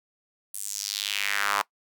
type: tone with high-pass filter sweep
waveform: sawtooth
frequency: 101.3 Hz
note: G#2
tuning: 43 cents flat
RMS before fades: -29 dBFS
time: 0.54-1.62 s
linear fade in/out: 5 ms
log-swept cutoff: 10000 to 1000 Hz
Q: 2.6
effects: noise-tail reverb RT60 0.1 s tail -21 dB re dry